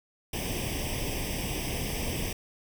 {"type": "noise with comb filter", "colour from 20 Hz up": "pink", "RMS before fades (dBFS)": -32, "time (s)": [0.33, 2.33], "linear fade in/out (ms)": 5, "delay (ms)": 0.36, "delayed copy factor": 0.9, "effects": []}